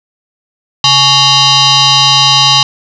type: tone with frequency modulation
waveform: sine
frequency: 136.5 Hz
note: C#3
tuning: 26 cents flat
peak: -4 dBFS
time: 0.84-2.63 s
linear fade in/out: 2 ms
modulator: 981 Hz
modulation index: 4.9
effects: none